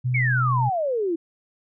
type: tone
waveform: sine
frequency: 125.5 Hz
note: B2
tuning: 28 cents sharp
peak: -20 dBFS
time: 0.04-0.7 s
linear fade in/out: 20 ms
type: exponential sweep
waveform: sine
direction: down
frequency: 2300 to 319.1 Hz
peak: -21 dBFS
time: 0.14-1.16 s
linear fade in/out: 10 ms
effects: none